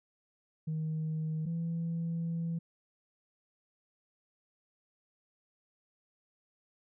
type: tone pair in turn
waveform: sine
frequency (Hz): 157.3 / 166.65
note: D#3 / E3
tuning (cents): +19 / +19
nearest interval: minor second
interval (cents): 100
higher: second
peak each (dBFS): -30 / -30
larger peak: neither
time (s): 0.67-1.46 / 1.46-2.59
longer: second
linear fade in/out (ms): 10
effects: tanh soft clip ceiling -29 dBFS